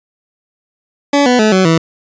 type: tone with pitch steps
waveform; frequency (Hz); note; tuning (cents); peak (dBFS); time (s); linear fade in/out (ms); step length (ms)
20% pulse; 284.8 / 247.9 / 215.8 / 187.9 / 163.57; C#4 / B3 / A3 / F#3 / E3; +47 / +7 / -33 / +27 / -13; -3; 1.13-1.78; 5; 130
effects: resampled to 16000 Hz